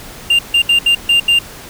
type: tone bursts at uneven times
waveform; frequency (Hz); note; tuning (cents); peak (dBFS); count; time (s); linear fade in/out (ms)
triangle; 2794; F7; 0; -6; 6; 0.3-0.39 / 0.54-0.62 / 0.69-0.79 / 0.86-0.95 / 1.09-1.2 / 1.28-1.39; 5
effects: pink hiss -33 dBFS RMS until 1.69 s